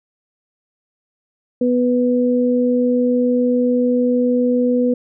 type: tone pair together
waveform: sine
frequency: 246.9 / 493.9 Hz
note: B3 / B4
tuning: 0 / 0 cents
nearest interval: octave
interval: 1200 cents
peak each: -15 / -17 dBFS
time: 1.61-4.94 s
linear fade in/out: 5 ms
effects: none